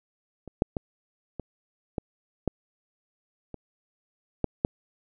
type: clicks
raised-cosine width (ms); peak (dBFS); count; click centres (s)
2; -27 / -7 / -15 / -20 / -15 / -11 / -24 / -10 / -8; 9; 0.477 / 0.621 / 0.768 / 1.397 / 1.982 / 2.477 / 3.543 / 4.443 / 4.649
effects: none